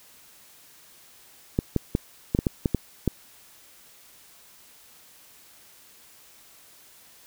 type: clicks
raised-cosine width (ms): 3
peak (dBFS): -8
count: 9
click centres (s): 1.589 / 1.763 / 1.951 / 2.349 / 2.389 / 2.468 / 2.658 / 2.747 / 3.077
effects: white hiss -53 dBFS RMS until 7.26 s